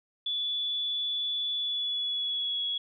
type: tone with pitch glide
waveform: sine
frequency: 3446 to 3350 Hz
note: A7 to G#7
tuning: -37 to +14 cents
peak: -28 dBFS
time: 0.26-2.78 s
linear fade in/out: 5 ms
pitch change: -49 cents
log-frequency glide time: 1.53-2.64 s
effects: none